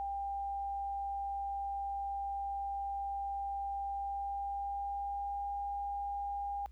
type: tone with pitch glide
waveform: sine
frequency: 796 to 805.7 Hz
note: G5 to G5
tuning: +26 to +47 cents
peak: -35 dBFS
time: 0-6.66 s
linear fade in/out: 0 ms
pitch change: +21 cents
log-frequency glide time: 3.87-5.53 s
effects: added 60 Hz sine -50 dBFS peak until 6.71 s + pink hiss -75 dBFS RMS until 6.71 s

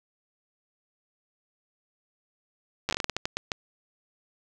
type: slowing click train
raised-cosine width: 0.2 ms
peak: -10 dBFS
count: 13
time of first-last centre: 2.89-3.518 s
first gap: 9 ms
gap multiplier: 1.29
effects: none

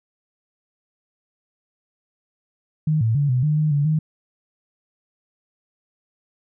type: tone with pitch steps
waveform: sine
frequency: 154.7 / 112.4 / 143.6 / 125.9 / 151.4 / 153.4 / 144 / 155.6 Hz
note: D#3 / A2 / D3 / B2 / D#3 / D#3 / D3 / D#3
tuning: -10 / +37 / -39 / +34 / -47 / -24 / -34 / 0 cents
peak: -16 dBFS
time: 2.87-3.99 s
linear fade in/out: 5 ms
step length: 140 ms
effects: none

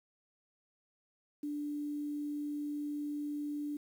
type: tone with quantisation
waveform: sine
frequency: 293.7 Hz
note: D4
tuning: in tune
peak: -35 dBFS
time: 1.43-3.77 s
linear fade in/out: 5 ms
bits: 10
effects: none

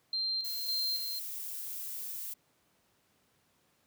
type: tone with tremolo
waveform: sine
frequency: 4161 Hz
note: C8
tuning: 10 cents flat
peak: -30 dBFS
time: 0.13-1.19 s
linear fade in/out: 2 ms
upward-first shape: square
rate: 1.8 Hz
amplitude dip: 50%
type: noise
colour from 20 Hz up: violet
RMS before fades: -40 dBFS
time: 0.44-2.34 s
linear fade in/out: 10 ms
effects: pink hiss -71 dBFS RMS until 3.86 s + high-pass 100 Hz 12 dB/octave

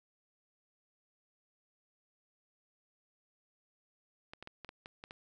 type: clicks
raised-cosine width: 0.3 ms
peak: -30 dBFS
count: 8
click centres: 4.335 / 4.426 / 4.474 / 4.647 / 4.691 / 4.859 / 5.039 / 5.109 s
effects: none

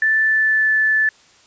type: tone with pitch glide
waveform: sine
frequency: 1760 to 1745.8 Hz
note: A6 to A6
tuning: 0 to -14 cents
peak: -13 dBFS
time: 0.02-1.09 s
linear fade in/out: 2 ms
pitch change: -14 cents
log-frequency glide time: 0.22-0.71 s
effects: white hiss -51 dBFS RMS until 1.46 s + resampled to 16000 Hz

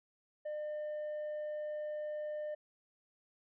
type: tone with tanh clipping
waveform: sine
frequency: 603 Hz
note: D5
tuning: 46 cents sharp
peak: -38 dBFS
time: 0.45-2.55 s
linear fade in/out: 10 ms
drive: 3 dB
effects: none

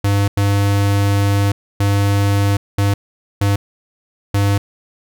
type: tone bursts at uneven times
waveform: square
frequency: 100.4 Hz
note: G2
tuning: 42 cents sharp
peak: -13 dBFS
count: 6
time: 0.04-0.28 / 0.37-1.52 / 1.8-2.57 / 2.78-2.94 / 3.41-3.56 / 4.34-4.58 s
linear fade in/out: 5 ms
effects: none

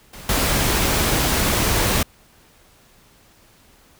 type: noise with level steps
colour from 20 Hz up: pink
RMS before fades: -38 / -19 dBFS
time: 0.13-2.03 s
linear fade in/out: 5 ms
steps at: 0.29 s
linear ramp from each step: 2 ms
effects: pink hiss -53 dBFS RMS until 3.99 s

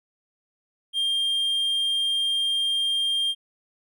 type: tone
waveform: triangle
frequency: 3200 Hz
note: G7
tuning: 35 cents sharp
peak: -20 dBFS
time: 0.93-3.35 s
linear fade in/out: 50 ms
effects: none

